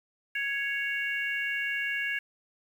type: harmonic tone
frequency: 555 Hz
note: C#5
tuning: 2 cents sharp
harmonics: 3 / 4 / 5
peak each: -31 / -33 / -35 dBFS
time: 0.35-2.19 s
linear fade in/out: 5 ms
effects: 9-bit